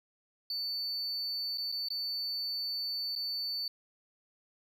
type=tone with dropouts; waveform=triangle; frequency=4500 Hz; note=C#8; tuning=25 cents sharp; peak=-31 dBFS; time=0.5-3.68 s; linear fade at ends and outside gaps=2 ms; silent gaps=1.575-1.581 / 1.718-1.723 / 1.886-1.903 / 3.153-3.16 s; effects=tanh soft clip ceiling -27 dBFS